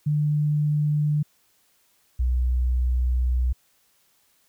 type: tone pair in turn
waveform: sine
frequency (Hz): 149.2 / 62.15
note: D3 / B1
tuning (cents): +28 / +12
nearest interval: octave + minor third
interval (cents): 1516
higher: first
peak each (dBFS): -19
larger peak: neither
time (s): 0.06-1.23 / 2.19-3.53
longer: second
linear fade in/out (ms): 10
effects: white hiss -64 dBFS RMS until 4.48 s